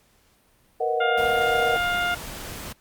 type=chord; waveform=sine; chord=B major seventh; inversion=third; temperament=equal; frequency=466.2 / 493.9 / 622.3 / 740 Hz; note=A#4 / B4 / D#5 / F#5; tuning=0 / 0 / 0 / 0 cents; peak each=-25 / -31 / -30 / -25 dBFS; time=0.8-1.77 s; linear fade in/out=10 ms
type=harmonic tone; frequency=706 Hz; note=F5; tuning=19 cents sharp; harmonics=1 / 2 / 3 / 4 / 5; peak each=-27 / -24 / -32 / -33 / -36 dBFS; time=1-2.15 s; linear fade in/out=10 ms
type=noise; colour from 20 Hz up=pink; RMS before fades=-36 dBFS; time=1.17-2.73 s; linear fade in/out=10 ms
effects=pink hiss -61 dBFS RMS until 2.8 s + Opus 48 kbps